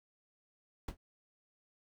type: noise with exponential decay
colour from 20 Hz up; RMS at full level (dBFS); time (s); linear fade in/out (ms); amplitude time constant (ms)
brown; -32; 0.88-0.97; 5; 19
effects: none